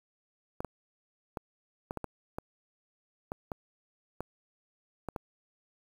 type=clicks; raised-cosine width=1 ms; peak=-21 dBFS; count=12; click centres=0.605 / 0.647 / 1.372 / 1.909 / 1.973 / 2.043 / 2.385 / 3.319 / 3.518 / 4.206 / 5.087 / 5.162 s; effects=8-bit